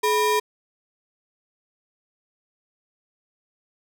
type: ring-modulated tone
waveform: square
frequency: 704 Hz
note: F5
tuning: 14 cents sharp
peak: -16 dBFS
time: 0.03-0.4 s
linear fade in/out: 10 ms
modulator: 279 Hz
effects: none